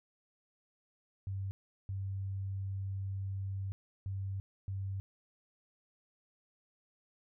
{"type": "tone bursts at uneven times", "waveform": "sine", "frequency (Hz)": 97.1, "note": "G2", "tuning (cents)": -16, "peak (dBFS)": -35, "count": 4, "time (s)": [[1.27, 1.51], [1.89, 3.72], [4.06, 4.4], [4.68, 5]], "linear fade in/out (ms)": 0, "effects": []}